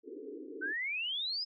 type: band-pass noise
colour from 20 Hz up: white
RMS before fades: -45 dBFS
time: 0.03-0.74 s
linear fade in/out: 50 ms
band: 270 to 460 Hz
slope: 96 dB/octave
type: exponential sweep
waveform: sine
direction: up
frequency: 1491 to 5170 Hz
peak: -33 dBFS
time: 0.61-1.45 s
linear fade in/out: 20 ms
effects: none